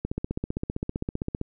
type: click train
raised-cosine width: 3 ms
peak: -15 dBFS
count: 22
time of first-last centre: 0.05-1.414 s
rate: 15.4 Hz
effects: none